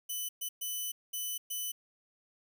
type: tone bursts at uneven times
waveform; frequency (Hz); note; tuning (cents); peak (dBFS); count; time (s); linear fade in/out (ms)
5% pulse; 3000; F#7; +23; -26; 5; 0.09-0.29 / 0.41-0.49 / 0.61-0.92 / 1.13-1.38 / 1.5-1.72; 10
effects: 10-bit